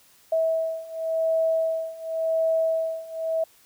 sine beating tone pair, 648 / 648.91 Hz, E5 / E5, -30 / -27 cents, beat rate 0.91 Hz, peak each -26 / -24 dBFS, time 0.32-3.44 s, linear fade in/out 5 ms, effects white hiss -57 dBFS RMS until 3.65 s

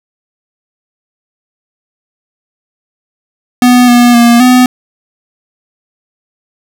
square tone with pitch steps, 247.2 / 241.9 / 236.4 / 251.2 Hz, B3 / B3 / A#3 / B3, +2 / -36 / +24 / +30 cents, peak -3 dBFS, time 3.62-4.66 s, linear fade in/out 2 ms, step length 260 ms, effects none

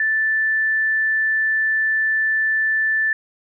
sine tone, 1760 Hz, A6, in tune, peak -16 dBFS, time 0-3.13 s, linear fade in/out 2 ms, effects none

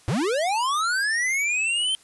square linear sweep, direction up, 92.5 to 3136 Hz, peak -22 dBFS, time 0.08-1.95 s, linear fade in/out 0 ms, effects white hiss -54 dBFS RMS until 2.03 s + resampled to 24000 Hz

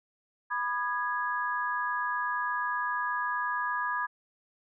sine chord, G# minor, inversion first, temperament equal with one note detuned, 987.8 / 1216.1 / 1661.2 Hz, B5 / D#6 / G#6, 0 / -40 / 0 cents, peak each -32 / -34 / -32 dBFS, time 0.5-4.07 s, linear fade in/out 20 ms, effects none

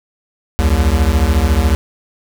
square beating tone pair, 65.41 / 79.41 Hz, C2 / D#2, 0 / +36 cents, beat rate 14 Hz, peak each -14 dBFS, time 0.59-1.75 s, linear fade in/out 0 ms, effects none

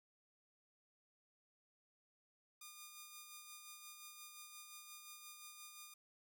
5% pulse tone with tremolo, 1213 Hz, D#6, 44 cents flat, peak -40 dBFS, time 2.61-5.94 s, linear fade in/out 5 ms, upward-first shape sine, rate 5.7 Hz, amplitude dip 40%, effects none

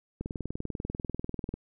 click train, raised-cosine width 3 ms, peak -21 dBFS, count 28, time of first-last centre 0.21-1.54 s, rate 20.3 Hz, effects none

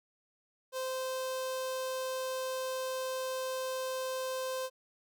sawtooth tone with notch filter, 519 Hz, C5, 14 cents flat, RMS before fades -36 dBFS, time 0.72-4.7 s, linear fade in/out 50 ms, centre 2000 Hz, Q 1.7, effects none

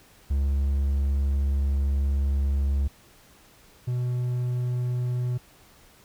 triangle tone pair in turn, 69.4 / 123.66 Hz, C#2 / B2, +3 / +3 cents, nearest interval minor seventh, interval 1000 cents, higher second, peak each -19 / -22 dBFS, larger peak first, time 0.3-2.88 / 3.87-5.38 s, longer first, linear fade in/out 10 ms, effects pink hiss -55 dBFS RMS until 6.04 s

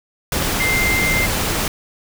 sine tone in noise, 2093 Hz, C7, in tune, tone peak -17 dBFS, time 0.6-1.26 s, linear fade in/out 2 ms, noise pink, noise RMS -20 dBFS, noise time 0.32-1.68 s, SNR 0 dB, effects none

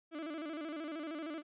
35% pulse tone with vibrato, 311.1 Hz, D#4, in tune, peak -38 dBFS, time 0.11-1.43 s, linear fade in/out 50 ms, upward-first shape square, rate 13 Hz, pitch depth 92 cents each way, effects resampled to 8000 Hz

